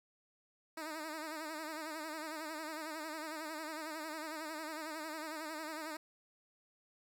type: tone with vibrato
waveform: 10% pulse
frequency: 312.4 Hz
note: D#4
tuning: 7 cents sharp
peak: -33 dBFS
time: 0.77-5.97 s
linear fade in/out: 5 ms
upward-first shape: sine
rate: 11 Hz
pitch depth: 75 cents each way
effects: none